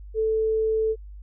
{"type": "tone", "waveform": "sine", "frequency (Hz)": 440, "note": "A4", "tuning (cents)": 0, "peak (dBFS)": -20, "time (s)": [0.14, 0.96], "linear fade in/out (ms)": 50, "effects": ["added 50 Hz sine -38 dBFS peak until 1.22 s"]}